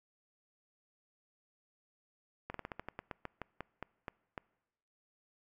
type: slowing click train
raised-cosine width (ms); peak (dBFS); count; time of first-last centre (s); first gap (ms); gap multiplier
0.5; -25; 15; 2.5-4.378; 43; 1.16
effects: noise-tail reverb RT60 1.0 s tail -24 dB re dry